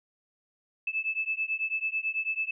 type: beating tone pair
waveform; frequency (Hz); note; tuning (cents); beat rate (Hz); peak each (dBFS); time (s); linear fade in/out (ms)
sine; 2615 / 2624.1; E7 / E7; -15 / -9; 9.1; -31; 0.87-2.51; 5
effects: none